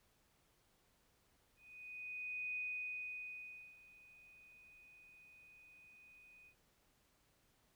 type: tone with ADSR envelope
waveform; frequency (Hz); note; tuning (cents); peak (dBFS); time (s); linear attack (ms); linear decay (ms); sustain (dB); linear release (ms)
sine; 2489; D#7; 0; -39; 1.56-6.55; 1000; 1200; -21; 78
effects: pink hiss -75 dBFS RMS until 7.75 s